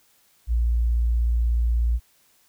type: tone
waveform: sine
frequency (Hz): 58.27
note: A#1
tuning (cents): 0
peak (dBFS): -18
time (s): 0.47-2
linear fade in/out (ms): 50
effects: white hiss -61 dBFS RMS until 2.48 s